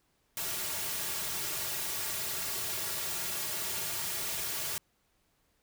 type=noise with comb filter; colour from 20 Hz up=white; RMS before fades=-35 dBFS; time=0.37-4.78 s; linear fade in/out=0 ms; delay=3.9 ms; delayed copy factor=-0.9; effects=pink hiss -73 dBFS RMS until 5.62 s